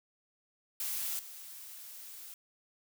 blue noise with level steps, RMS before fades -36 / -48 dBFS, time 0.8-2.34 s, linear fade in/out 2 ms, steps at 1.19 s, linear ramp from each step 2 ms, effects none

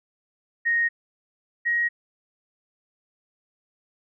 sine tone pair in turn, 1864.7 / 1889.6 Hz, A#6 / A#6, 0 / +23 cents, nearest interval unison, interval 23 cents, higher second, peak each -19 / -20 dBFS, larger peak first, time 0.65-0.89 / 1.65-1.89 s, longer neither, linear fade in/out 20 ms, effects none

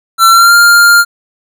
square tone with pitch glide, 1350 to 1400.8 Hz, E6 to F6, +41 to +5 cents, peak -3 dBFS, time 0.18-1.05 s, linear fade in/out 50 ms, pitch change +64 cents, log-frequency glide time 0.3-0.55 s, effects none

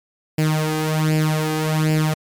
sawtooth tone with flanger, 155.56 Hz, D#3, in tune, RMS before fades -19 dBFS, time 0.38-2.14 s, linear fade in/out 5 ms, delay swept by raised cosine 0.4 to 2.5 ms, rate 1.3 Hz, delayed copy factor +0.7, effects MP3 96 kbps

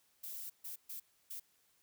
violet noise bursts at uneven times, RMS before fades -45 dBFS, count 4, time 0.23-0.5 / 0.64-0.76 / 0.89-1 / 1.3-1.4 s, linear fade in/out 10 ms, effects white hiss -73 dBFS RMS until 1.82 s

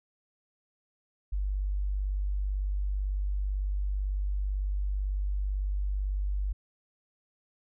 sine tone, 49 Hz, G1, in tune, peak -27 dBFS, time 1.32-6.53 s, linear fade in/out 10 ms, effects none

